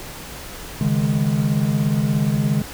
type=chord; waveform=triangle; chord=C# suspended second; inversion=none; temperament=equal; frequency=138.59 / 155.56 / 207.7 Hz; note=C#3 / D#3 / G#3; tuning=0 / 0 / 0 cents; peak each=-19 dBFS; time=0.81-2.62 s; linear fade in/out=2 ms; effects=pink hiss -35 dBFS RMS until 2.73 s